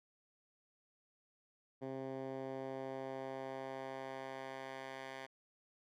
10% pulse tone with band-pass filter sweep, 133.2 Hz, C3, 31 cents sharp, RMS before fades -45 dBFS, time 1.81-5.27 s, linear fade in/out 20 ms, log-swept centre 340 to 1700 Hz, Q 0.78, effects none

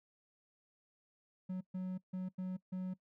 triangle tone bursts at uneven times, 185 Hz, F#3, in tune, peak -35 dBFS, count 5, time 1.49-1.61 / 1.74-1.98 / 2.13-2.29 / 2.38-2.57 / 2.72-2.94 s, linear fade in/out 10 ms, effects noise-tail reverb RT60 0.1 s tail -21 dB re dry

